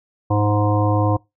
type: harmonic tone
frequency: 104.2 Hz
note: G#2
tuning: 6 cents sharp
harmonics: 1 / 3 / 5 / 7 / 9 / 10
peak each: -17 / -22 / -24 / -25 / -27 / -27 dBFS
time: 0.3-1.17 s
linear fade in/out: 10 ms
effects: noise-tail reverb RT60 0.2 s tail -23 dB re dry